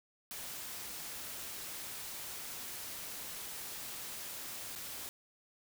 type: noise with dropouts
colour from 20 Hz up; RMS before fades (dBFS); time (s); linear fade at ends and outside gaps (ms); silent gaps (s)
white; -44; 0.31-5.09; 0; 4.753-4.759
effects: none